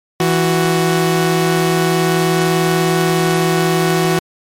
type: tone pair together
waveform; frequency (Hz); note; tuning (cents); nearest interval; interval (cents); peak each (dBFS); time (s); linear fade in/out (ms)
sawtooth; 164.82 / 370; E3 / F#4; 0 / 0; octave + major second; 1400; -11; 0.2-4.19; 2
effects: MP3 64 kbps